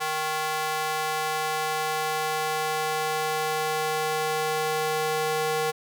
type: tone with high-pass filter sweep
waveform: square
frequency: 155.56 Hz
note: D#3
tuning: in tune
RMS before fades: -27 dBFS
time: 0-5.72 s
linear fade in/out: 20 ms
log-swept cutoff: 840 to 520 Hz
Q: 1.4
effects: none